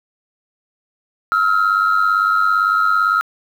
sine tone pair together, 1292 / 1389.8 Hz, E6 / F6, -35 / -9 cents, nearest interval minor second, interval 126 cents, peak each -14 dBFS, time 1.32-3.21 s, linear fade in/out 0 ms, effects tanh soft clip ceiling -8 dBFS + 7-bit

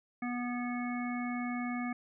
harmonic tone, 244.2 Hz, B3, 19 cents flat, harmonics 1 / 3 / 5 / 7 / 9, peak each -34 / -42 / -44 / -47 / -43 dBFS, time 0.22-1.93 s, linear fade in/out 5 ms, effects none

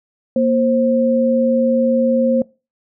sine tone pair together, 235.2 / 528 Hz, A#3 / C5, +16 / +16 cents, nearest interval octave + major second, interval 1400 cents, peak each -15 dBFS, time 0.36-2.42 s, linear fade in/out 2 ms, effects noise-tail reverb RT60 0.3 s tail -23 dB re dry

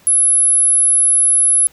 sine tone, 10960 Hz, F9, 34 cents flat, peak -9 dBFS, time 0.07-1.67 s, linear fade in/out 0 ms, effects pink hiss -49 dBFS RMS until 1.72 s + high-pass 60 Hz 12 dB/octave

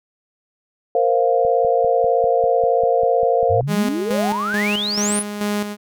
sine chord, Bb suspended second, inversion none, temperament just, 466.2 / 524.4 / 699.2 Hz, Bb4 / C5 / F5, 0 / +4 / +2 cents, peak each -18 dBFS, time 0.95-3.61 s, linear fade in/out 2 ms
click train, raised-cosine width 5 ms, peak -24 dBFS, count 12, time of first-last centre 1.45-3.628 s, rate 5.05 Hz
sine exponential sweep, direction up, 87.31 to 10860 Hz, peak -20 dBFS, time 3.49-5.23 s, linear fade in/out 20 ms
sawtooth tone with tremolo, 206.9 Hz, G#3, 6 cents flat, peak -15 dBFS, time 3.67-5.77 s, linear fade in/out 50 ms, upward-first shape square, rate 2.3 Hz, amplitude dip 55%
effects none

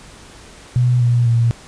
sine tone with pitch steps, 123.47 / 120.16 / 116.94 Hz, B2 / B2 / A#2, 0 / -47 / +6 cents, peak -11 dBFS, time 0.76-1.51 s, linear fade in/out 0 ms, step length 250 ms, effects pink hiss -41 dBFS RMS until 1.67 s + resampled to 22050 Hz

